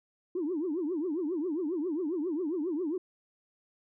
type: tone with vibrato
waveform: sine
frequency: 329.6 Hz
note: E4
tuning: in tune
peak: -28 dBFS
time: 0.35-2.98 s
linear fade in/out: 5 ms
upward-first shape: triangle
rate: 7.4 Hz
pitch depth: 290 cents each way
effects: tanh soft clip ceiling -25 dBFS